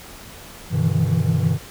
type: tone cluster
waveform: triangle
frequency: 97.6 / 124.9 / 148.2 / 160.1 / 166.6 Hz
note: G2 / B2 / D3 / D#3 / E3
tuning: -7 / +20 / +16 / +50 / +19 cents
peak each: -21 dBFS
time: 0.7-1.59 s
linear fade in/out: 50 ms
effects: pink hiss -40 dBFS RMS until 1.7 s